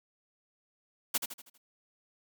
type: noise with echo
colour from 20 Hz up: white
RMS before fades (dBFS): -28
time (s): 1.14-1.18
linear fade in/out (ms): 10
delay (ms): 80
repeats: 5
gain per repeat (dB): -7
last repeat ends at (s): 1.58
effects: high-pass 150 Hz 12 dB/octave